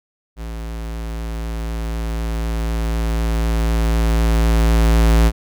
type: tone with level ramp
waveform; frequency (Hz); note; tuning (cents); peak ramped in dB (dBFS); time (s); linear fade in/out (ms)
square; 56; A1; +31; -27 to -10; 0.36-5.32; 50
effects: none